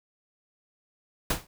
pink noise with exponential decay, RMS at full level -21 dBFS, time 1.3-1.47 s, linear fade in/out 5 ms, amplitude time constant 36 ms, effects none

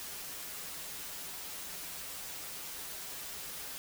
white noise with comb filter, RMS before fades -43 dBFS, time 0-3.78 s, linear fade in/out 0 ms, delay 8.7 ms, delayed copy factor -0.7, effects none

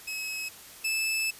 sawtooth tone pair in turn, 2567 / 2621 Hz, E7 / E7, -47 / -11 cents, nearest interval unison, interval 36 cents, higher second, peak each -29 / -23 dBFS, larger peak second, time 0.07-0.49 / 0.84-1.31 s, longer second, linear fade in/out 10 ms, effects white hiss -48 dBFS RMS until 1.39 s + resampled to 32000 Hz

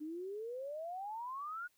sine exponential sweep, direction up, 295.7 to 1473 Hz, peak -40 dBFS, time 0-1.68 s, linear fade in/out 20 ms, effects white hiss -75 dBFS RMS until 1.77 s

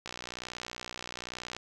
click train, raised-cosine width 0.2 ms, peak -21 dBFS, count 93, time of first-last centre 0.06-1.566 s, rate 61.1 Hz, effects none

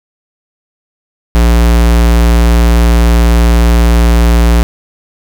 square tone, 58.27 Hz, A#1, in tune, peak -5 dBFS, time 1.35-4.63 s, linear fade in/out 0 ms, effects none

